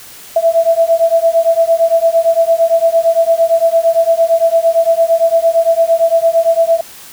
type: beating tone pair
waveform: sine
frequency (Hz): 659.3 / 668.1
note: E5 / E5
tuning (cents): 0 / +23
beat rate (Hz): 8.8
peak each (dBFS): -11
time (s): 0.36-6.81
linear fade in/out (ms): 5
effects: white hiss -35 dBFS RMS until 7.12 s